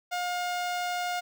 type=tone with notch filter; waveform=sawtooth; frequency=713 Hz; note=F5; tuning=36 cents sharp; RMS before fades=-31 dBFS; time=0.11-1.21 s; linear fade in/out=20 ms; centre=11000 Hz; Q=1.2; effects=none